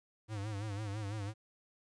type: tone with vibrato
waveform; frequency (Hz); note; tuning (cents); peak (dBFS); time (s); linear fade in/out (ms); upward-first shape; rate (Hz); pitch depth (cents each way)
square; 103.9; G#2; +1; -38; 0.28-1.34; 50; sine; 6; 98
effects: resampled to 22050 Hz + 12-bit